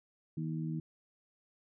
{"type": "harmonic tone", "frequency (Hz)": 79.3, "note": "D#2", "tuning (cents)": 33, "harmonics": [2, 3, 4], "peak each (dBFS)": [-35, -42, -42], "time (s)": [0.37, 0.8], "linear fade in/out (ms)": 5, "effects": []}